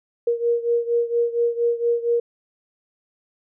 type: beating tone pair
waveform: sine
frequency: 470 / 474.3 Hz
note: A#4 / A#4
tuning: +14 / +30 cents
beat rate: 4.3 Hz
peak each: -20 / -23 dBFS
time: 0.27-2.2 s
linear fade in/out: 5 ms
effects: none